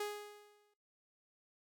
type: tone with exponential decay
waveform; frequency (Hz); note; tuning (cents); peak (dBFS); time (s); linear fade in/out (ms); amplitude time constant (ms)
sawtooth; 415.1; G#4; -1; -32; 0-0.74; 5; 160
effects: noise-tail reverb RT60 0.6 s tail -24 dB re dry